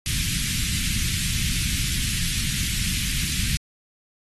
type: band-stop noise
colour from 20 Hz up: pink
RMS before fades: -25 dBFS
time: 0.06-3.57 s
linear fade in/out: 0 ms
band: 200 to 2100 Hz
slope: 24 dB/octave
effects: AAC 32 kbps